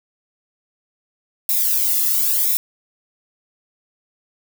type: noise with flanger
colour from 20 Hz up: violet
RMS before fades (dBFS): -18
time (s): 1.49-2.57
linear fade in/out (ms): 0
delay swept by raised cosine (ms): 0.65 to 1.31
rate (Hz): 0.95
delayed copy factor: -0.9
effects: none